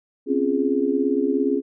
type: chord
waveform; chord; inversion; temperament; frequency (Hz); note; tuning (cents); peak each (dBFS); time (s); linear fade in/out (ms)
sine; Db major seventh; third; just; 259.9 / 277.2 / 346.5 / 415.8; C4 / Db4 / F4 / Ab4; -11 / 0 / -14 / +2; -25 / -22 / -26 / -23; 0.26-1.62; 50
effects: none